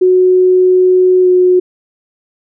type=tone with pitch glide; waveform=sine; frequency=367.8 to 364 Hz; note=F#4 to F#4; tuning=-10 to -28 cents; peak=-5 dBFS; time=0.01-1.6 s; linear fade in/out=10 ms; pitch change=-18 cents; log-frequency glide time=1.22-1.27 s; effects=none

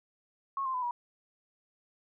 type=tone with pitch steps; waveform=sine; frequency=1093 / 1047.9 / 1004.6 / 963.1 Hz; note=C#6 / C6 / B5 / B5; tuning=-25 / +2 / +29 / -44 cents; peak=-30 dBFS; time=0.57-0.91 s; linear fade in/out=2 ms; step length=85 ms; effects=none

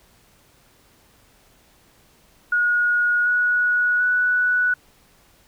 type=tone with pitch steps; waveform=sine; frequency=1446 / 1462 / 1478.1 Hz; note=F#6 / F#6 / F#6; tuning=-40 / -21 / -2 cents; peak=-16 dBFS; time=2.52-4.74 s; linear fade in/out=5 ms; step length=740 ms; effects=pink hiss -56 dBFS RMS until 5.47 s

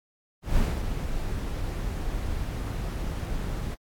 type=noise with ADSR envelope; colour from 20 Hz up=brown; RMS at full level=-23 dBFS; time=0.42-3.76 s; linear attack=150 ms; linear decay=250 ms; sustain=-7 dB; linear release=28 ms; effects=AAC 64 kbps

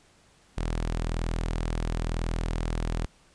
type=tone; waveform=sawtooth; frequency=41 Hz; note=E1; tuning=9 cents flat; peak=-23 dBFS; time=0.57-3.06 s; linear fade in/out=10 ms; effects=pink hiss -60 dBFS RMS until 3.34 s + resampled to 22050 Hz

